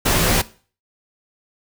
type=noise with comb filter; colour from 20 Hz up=pink; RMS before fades=-17 dBFS; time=0.05-0.42 s; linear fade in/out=10 ms; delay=15 ms; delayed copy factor=-0.75; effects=noise-tail reverb RT60 0.4 s tail -18 dB re dry